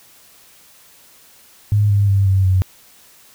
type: tone with pitch steps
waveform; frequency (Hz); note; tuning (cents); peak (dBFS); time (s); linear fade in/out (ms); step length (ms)
sine; 103.83 / 101.11 / 98.46 / 95.87 / 93.36; G#2 / G#2 / G2 / G2 / F#2; 0 / -46 / +8 / -38 / +16; -11; 1.72-2.62; 0; 180
effects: white hiss -48 dBFS RMS until 3.34 s